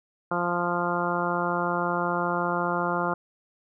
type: harmonic tone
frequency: 174.61 Hz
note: F3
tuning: in tune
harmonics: 1 / 2 / 3 / 4 / 5 / 6 / 7 / 8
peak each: -32 / -32 / -32 / -32 / -32 / -32 / -32 / -32 dBFS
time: 0.31-3.14 s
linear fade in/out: 5 ms
effects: none